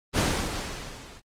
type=noise with level ramp; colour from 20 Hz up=pink; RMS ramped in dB=-20 to -48 dBFS; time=0.13-1.22 s; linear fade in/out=50 ms; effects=low-pass 8000 Hz 12 dB/octave + Opus 24 kbps